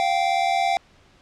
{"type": "tone pair together", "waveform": "square", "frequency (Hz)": [698.5, 776.8], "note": ["F5", "G5"], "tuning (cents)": [0, -16], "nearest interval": "major second", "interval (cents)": 184, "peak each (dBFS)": [-23, -22], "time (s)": [0, 0.77], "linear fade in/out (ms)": 0, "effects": ["pink hiss -55 dBFS RMS until 1.21 s", "low-pass 5000 Hz 12 dB/octave"]}